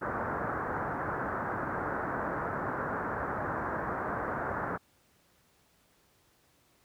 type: low-pass noise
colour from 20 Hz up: white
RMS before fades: -34 dBFS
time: 0.01-4.78 s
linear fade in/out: 20 ms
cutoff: 1600 Hz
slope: 48 dB/octave
effects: pink hiss -67 dBFS RMS until 6.84 s + high-pass 60 Hz 12 dB/octave